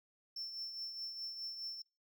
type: tone with tremolo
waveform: triangle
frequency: 5380 Hz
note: E8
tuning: 34 cents sharp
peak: -38 dBFS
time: 0.36-1.82 s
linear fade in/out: 5 ms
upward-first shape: triangle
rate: 4.8 Hz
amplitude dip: 55%
effects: noise-tail reverb RT60 0.3 s tail -26 dB re dry

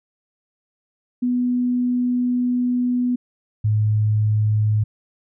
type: tone pair in turn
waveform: sine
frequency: 246.9 / 106.91 Hz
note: B3 / A2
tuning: 0 / -49 cents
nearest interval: octave + major second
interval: 1449 cents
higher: first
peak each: -17 / -15 dBFS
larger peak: second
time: 1.22-3.16 / 3.64-4.84 s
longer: first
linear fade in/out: 10 ms
effects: none

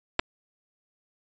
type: clicks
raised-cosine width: 0.3 ms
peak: -7 dBFS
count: 2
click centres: 0.193 / 0.196 s
effects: resampled to 16000 Hz

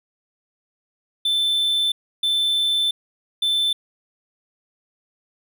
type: tone bursts at uneven times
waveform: triangle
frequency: 3533 Hz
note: A7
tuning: 6 cents sharp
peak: -16 dBFS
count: 3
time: 1.25-1.92 / 2.23-2.91 / 3.42-3.73 s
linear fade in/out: 5 ms
effects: none

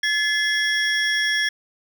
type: tone cluster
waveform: triangle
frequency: 1723 / 2069 / 3328 / 5550 Hz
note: A6 / C7 / G#7 / F8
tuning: -37 / -20 / +3 / -12 cents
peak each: -19 / -27 / -24 / -27 dBFS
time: 0.03-1.49 s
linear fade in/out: 5 ms
effects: none

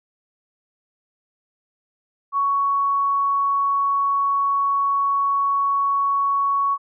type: tone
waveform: sine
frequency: 1115 Hz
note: C#6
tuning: 10 cents sharp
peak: -17 dBFS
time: 2.32-6.78 s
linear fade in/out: 50 ms
effects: none

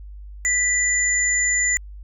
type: tone pair together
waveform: sine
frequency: 1975.5 / 7040 Hz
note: B6 / A8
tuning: 0 / 0 cents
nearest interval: octave + minor seventh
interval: 2200 cents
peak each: -20 dBFS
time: 0.45-1.77 s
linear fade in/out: 0 ms
effects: added 50 Hz sine -35 dBFS peak until 2.03 s

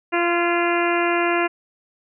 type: harmonic tone with a mistuned harmonic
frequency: 345.3 Hz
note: F4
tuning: 20 cents flat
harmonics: 1 / 2 / 3 / 4 / 5 / 6 / 7 / 8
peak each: -21 / -24 / -26 / -27 / -28 / -29 / -29 / -30 dBFS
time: 0.12-1.48 s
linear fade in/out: 20 ms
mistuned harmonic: 5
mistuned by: -16 cents
effects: none

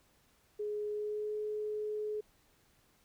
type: tone with pitch glide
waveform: sine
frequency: 418.9 to 424.3 Hz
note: G#4 to G#4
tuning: +15 to +37 cents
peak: -34 dBFS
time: 0.59-2.21 s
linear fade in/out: 10 ms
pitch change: +22 cents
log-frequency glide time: 0.9-1.35 s
effects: pink hiss -69 dBFS RMS until 3.04 s

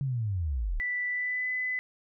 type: linear sweep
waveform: sine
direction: down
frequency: 141.8 to 31.74 Hz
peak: -27 dBFS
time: 0.01-0.8 s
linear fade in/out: 0 ms
type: tone with pitch glide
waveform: sine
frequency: 1975.5 to 2009 Hz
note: B6 to B6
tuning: 0 to +29 cents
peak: -28 dBFS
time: 0.8-1.79 s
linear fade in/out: 0 ms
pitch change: +29 cents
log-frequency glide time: 1.09-1.49 s
effects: none

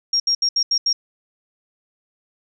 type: tone bursts at uneven times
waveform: sine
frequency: 5580 Hz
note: F8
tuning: 2 cents flat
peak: -15 dBFS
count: 6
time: 0.13-0.2 / 0.27-0.35 / 0.42-0.49 / 0.56-0.63 / 0.71-0.78 / 0.86-0.93 s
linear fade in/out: 5 ms
effects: none

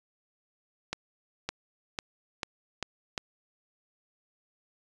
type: accelerating click train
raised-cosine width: 0.2 ms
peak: -14 dBFS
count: 6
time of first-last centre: 0.93-3.178 s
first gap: 560 ms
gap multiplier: 0.89
effects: resampled to 22050 Hz

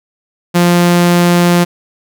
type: tone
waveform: sawtooth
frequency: 174.61 Hz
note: F3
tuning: in tune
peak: -3 dBFS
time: 0.54-1.65 s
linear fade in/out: 20 ms
effects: none

